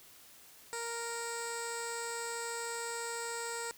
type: tone with low-pass filter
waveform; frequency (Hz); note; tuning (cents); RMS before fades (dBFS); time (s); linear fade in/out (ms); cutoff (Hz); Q
15% pulse; 466.2; A#4; 0; -39; 0.73-3.71; 0; 8200; 4.5
effects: white hiss -57 dBFS RMS until 3.77 s